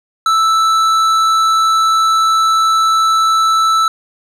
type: tone with tanh clipping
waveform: sine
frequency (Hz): 1318.5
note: E6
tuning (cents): 0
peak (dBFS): -11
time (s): 0.26-3.88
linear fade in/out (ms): 2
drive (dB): 12
effects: none